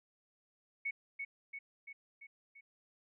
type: tone with echo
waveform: sine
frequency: 2217 Hz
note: C#7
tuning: in tune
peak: -34 dBFS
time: 0.85-0.91 s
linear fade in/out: 10 ms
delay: 340 ms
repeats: 5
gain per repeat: -4 dB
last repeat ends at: 2.61 s
effects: none